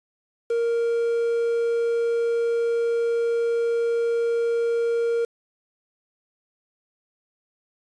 triangle tone with quantisation, 466.2 Hz, A#4, in tune, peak -18 dBFS, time 0.5-5.25 s, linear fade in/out 5 ms, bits 7, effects resampled to 22050 Hz

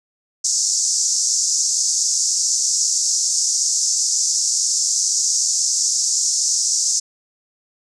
white band-pass noise, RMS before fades -19 dBFS, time 0.44-7 s, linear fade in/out 10 ms, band 5300 to 7400 Hz, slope 48 dB/octave, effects none

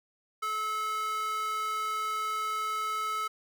square tone with high-pass filter, 432.3 Hz, A4, 31 cents flat, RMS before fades -32 dBFS, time 0.42-3.28 s, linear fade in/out 10 ms, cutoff 1200 Hz, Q 3.8, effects none

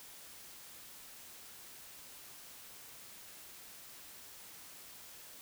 silence, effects white hiss -53 dBFS RMS until 5.41 s

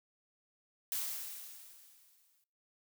blue noise with exponential decay, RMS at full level -35 dBFS, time 0.92-2.44 s, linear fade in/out 1 ms, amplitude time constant 330 ms, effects noise-tail reverb RT60 0.5 s tail -22 dB re dry

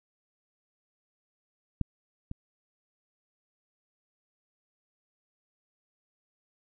clicks, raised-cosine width 5 ms, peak -15 / -24 dBFS, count 2, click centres 1.813 / 2.314 s, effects none

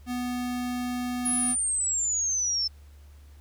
square tone, 246.9 Hz, B3, in tune, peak -29 dBFS, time 0.06-1.56 s, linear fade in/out 50 ms
sine exponential sweep, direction down, 10548 to 5274 Hz, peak -24 dBFS, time 1.25-2.68 s, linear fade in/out 10 ms
effects added 72 Hz sine -47 dBFS peak until 3.4 s + pink hiss -62 dBFS RMS until 3.4 s

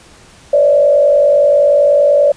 sine tone with frequency modulation, 579 Hz, D5, 25 cents flat, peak -6 dBFS, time 0.53-2.32 s, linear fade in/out 5 ms, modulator 50.3 Hz, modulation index 0.82, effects pink hiss -42 dBFS RMS until 2.36 s + resampled to 22050 Hz

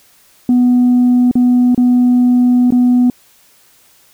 sine tone with dropouts, 246.9 Hz, B3, in tune, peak -5 dBFS, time 0.49-3.1 s, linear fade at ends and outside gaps 2 ms, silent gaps 1.313-1.354 / 1.747-1.777 / 2.706-2.722 s, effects tanh soft clip ceiling -5 dBFS + white hiss -49 dBFS RMS until 4.13 s

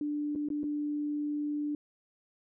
sine tone with dropouts, 295.1 Hz, D4, 8 cents sharp, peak -30 dBFS, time 0.01-1.75 s, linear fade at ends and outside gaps 2 ms, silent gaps 0.352-0.358 / 0.487-0.502 / 0.633-0.639 s, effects none

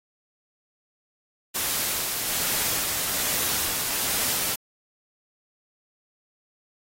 white noise with tremolo, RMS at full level -25 dBFS, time 1.54-4.56 s, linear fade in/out 20 ms, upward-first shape sine, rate 1.2 Hz, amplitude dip 25%, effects AAC 48 kbps

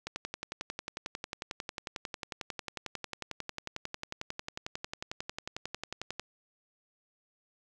click train, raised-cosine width 0.2 ms, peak -19 dBFS, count 69, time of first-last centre 0.07-6.196 s, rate 11.1 Hz, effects none

